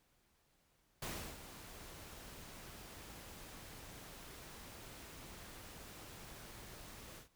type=noise with ADSR envelope; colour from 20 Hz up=pink; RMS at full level=-42 dBFS; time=1.02-7.29 s; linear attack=5 ms; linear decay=340 ms; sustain=-11 dB; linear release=120 ms; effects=pink hiss -75 dBFS RMS until 7.35 s